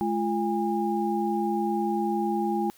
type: tone cluster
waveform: sine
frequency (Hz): 213.6 / 344.2 / 814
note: G#3 / F4 / G#5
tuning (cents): +49 / -25 / -35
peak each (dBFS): -28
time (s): 0.01-2.7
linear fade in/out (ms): 0
effects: white hiss -57 dBFS RMS until 2.77 s